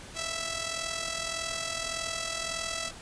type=tone with amplitude modulation; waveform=5% pulse; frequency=659.3 Hz; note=E5; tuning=in tune; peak=-18 dBFS; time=0.14-2.92 s; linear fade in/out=50 ms; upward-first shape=sine; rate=41.7 Hz; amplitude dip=60%; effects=pink hiss -46 dBFS RMS until 3.01 s + resampled to 22050 Hz